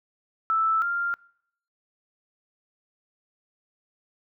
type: tone pair in turn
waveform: sine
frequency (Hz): 1318.5 / 1394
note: E6 / F6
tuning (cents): 0 / -4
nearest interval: minor second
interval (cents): 96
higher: second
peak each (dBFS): -20 / -24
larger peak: first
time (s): 0.5-0.82 / 0.82-1.14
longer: neither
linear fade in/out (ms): 0
effects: noise-tail reverb RT60 0.7 s tail -24 dB re dry